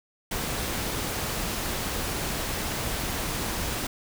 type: noise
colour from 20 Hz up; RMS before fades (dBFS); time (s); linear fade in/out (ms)
pink; -30; 0.31-3.87; 5
effects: none